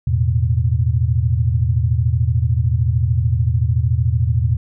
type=chord; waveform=sine; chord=E suspended fourth; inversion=none; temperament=equal; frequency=82.41 / 110 / 123.47 Hz; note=E2 / A2 / B2; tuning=0 / 0 / 0 cents; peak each=-18 dBFS; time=0.07-4.57 s; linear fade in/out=5 ms; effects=none